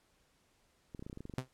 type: clicks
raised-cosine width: 3 ms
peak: -32 dBFS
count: 11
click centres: 0.948 / 0.994 / 1.025 / 1.065 / 1.098 / 1.129 / 1.174 / 1.206 / 1.254 / 1.297 / 1.338 s
type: tone with exponential decay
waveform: sawtooth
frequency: 128.9 Hz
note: C3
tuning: 26 cents flat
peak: -27 dBFS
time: 1.38-1.48 s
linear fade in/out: 2 ms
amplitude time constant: 21 ms
effects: pink hiss -72 dBFS RMS until 1.53 s + low-pass 11000 Hz 12 dB/octave